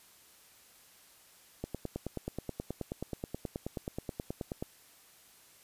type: click train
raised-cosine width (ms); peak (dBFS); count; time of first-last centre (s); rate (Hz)
2; -22; 29; 1.64-4.625; 9.38
effects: white hiss -60 dBFS RMS until 5.63 s + resampled to 32000 Hz